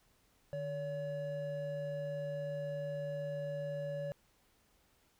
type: tone pair together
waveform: triangle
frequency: 150.44 / 568 Hz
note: D3 / C#5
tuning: +42 / +42 cents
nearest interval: octave + major seventh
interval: 2300 cents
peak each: -40 / -36 dBFS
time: 0.53-4.12 s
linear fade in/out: 0 ms
effects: pink hiss -71 dBFS RMS until 5.19 s